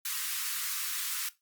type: high-pass noise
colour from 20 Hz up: white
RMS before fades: -34 dBFS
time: 0.05-1.29 s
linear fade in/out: 5 ms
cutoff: 1100 Hz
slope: 48 dB/octave
effects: noise-tail reverb RT60 0.2 s tail -17 dB re dry + Opus 32 kbps